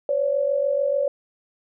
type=tone pair together; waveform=sine; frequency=522 / 568.8 Hz; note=C5 / C#5; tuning=-4 / +45 cents; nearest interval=minor second; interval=149 cents; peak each=-25 / -20 dBFS; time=0.09-1.08 s; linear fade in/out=2 ms; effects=none